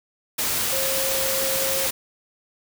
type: tone in noise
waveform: sine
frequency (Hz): 535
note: C5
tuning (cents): +38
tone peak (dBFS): -27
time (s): 0.72-1.87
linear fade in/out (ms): 10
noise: white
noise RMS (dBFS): -24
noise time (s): 0.38-1.91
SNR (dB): -6
effects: none